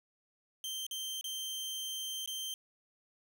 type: tone with dropouts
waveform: sawtooth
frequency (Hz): 3136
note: G7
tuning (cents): 0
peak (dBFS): -34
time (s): 0.64-2.54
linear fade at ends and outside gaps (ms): 1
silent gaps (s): 0.866-0.911 / 1.211-1.242 / 2.26-2.275
effects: none